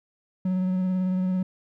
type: tone with vibrato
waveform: triangle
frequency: 185 Hz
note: F#3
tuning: in tune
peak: -20 dBFS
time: 0.45-1.43 s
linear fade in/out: 5 ms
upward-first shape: sine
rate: 18 Hz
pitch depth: 19 cents each way
effects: none